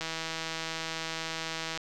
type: click train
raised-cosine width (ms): 0.2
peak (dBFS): -17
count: 287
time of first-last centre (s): 0.01-1.775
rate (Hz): 162
effects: none